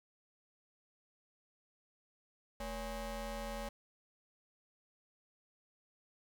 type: ring-modulated tone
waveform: 25% pulse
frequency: 261.6 Hz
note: C4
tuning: in tune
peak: -33 dBFS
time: 2.6-3.69 s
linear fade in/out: 5 ms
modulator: 303 Hz
effects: none